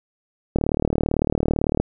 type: click train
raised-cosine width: 2 ms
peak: -6 dBFS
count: 48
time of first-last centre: 0.56-1.8 s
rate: 37.9 Hz
effects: none